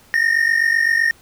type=tone pair together; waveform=triangle; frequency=1816.2 / 1864 Hz; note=A#6 / A#6; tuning=-46 / -1 cents; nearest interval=unison; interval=45 cents; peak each=-15 / -15 dBFS; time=0.14-1.11 s; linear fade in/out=0 ms; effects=pink hiss -50 dBFS RMS until 1.21 s